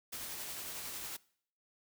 white noise with tremolo, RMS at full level -42 dBFS, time 0.12-1.17 s, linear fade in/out 10 ms, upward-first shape sine, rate 11 Hz, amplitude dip 25%, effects noise-tail reverb RT60 0.6 s tail -22 dB re dry

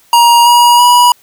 square tone with pitch steps, 945 / 958.7 / 972.7 Hz, A#5 / A#5 / B5, +23 / +48 / -27 cents, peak -4 dBFS, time 0.13-1.12 s, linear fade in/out 2 ms, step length 330 ms, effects white hiss -48 dBFS RMS until 1.22 s

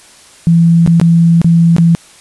sine tone with dropouts, 167.7 Hz, E3, 30 cents sharp, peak -4 dBFS, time 0.47-1.95 s, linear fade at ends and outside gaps 0 ms, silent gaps 0.863-0.875 / 0.999-1.014 / 1.416-1.445 / 1.765-1.783 s, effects white hiss -40 dBFS RMS until 2.2 s + resampled to 24000 Hz

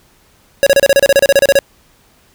square tone bursts, 554.4 Hz, C#5, in tune, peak -6 dBFS, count 15, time 0.63-1.589 s, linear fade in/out 0 ms, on 35 ms, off 31 ms, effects pink hiss -51 dBFS RMS until 2.34 s

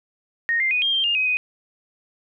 sine tone with pitch steps, 1858 / 2097 / 2480 / 3211 / 3163 / 2819 / 2525 / 2497 Hz, A#6 / C7 / D#7 / G7 / G7 / F7 / D#7 / D#7, -6 / +3 / -6 / +41 / +15 / +16 / +25 / +6 cents, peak -18 dBFS, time 0.49-1.37 s, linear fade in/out 0 ms, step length 110 ms, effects none

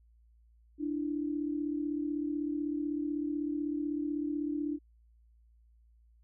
sine tone pair together, 294 / 330 Hz, D4 / E4, +2 / +2 cents, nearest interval major second, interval 200 cents, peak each -32 / -37 dBFS, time 0.78-4.79 s, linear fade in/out 50 ms, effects added 57 Hz sine -60 dBFS peak until 6.23 s

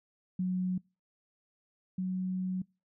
sine tone pair in turn, 183.6 / 185.3 Hz, F#3 / F#3, -13 / +3 cents, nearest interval unison, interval 16 cents, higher second, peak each -28 / -30 dBFS, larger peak first, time 0.39-0.78 / 1.98-2.62 s, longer second, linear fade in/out 5 ms, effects noise-tail reverb RT60 0.3 s tail -26 dB re dry

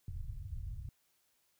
pink low-pass noise, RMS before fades -42 dBFS, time 0.08-0.89 s, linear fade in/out 2 ms, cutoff 130 Hz, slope 48 dB/octave, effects white hiss -75 dBFS RMS until 1.59 s

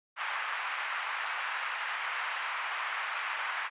pink band-pass noise, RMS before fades -35 dBFS, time 0.16-3.7 s, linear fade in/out 50 ms, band 980 to 2600 Hz, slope 24 dB/octave, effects resampled to 8000 Hz

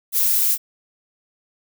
violet noise, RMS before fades -18 dBFS, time 0.12-0.58 s, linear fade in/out 50 ms, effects none

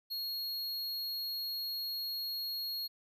square tone, 4300 Hz, C8, 47 cents sharp, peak -36 dBFS, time 0.1-2.88 s, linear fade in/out 20 ms, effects none

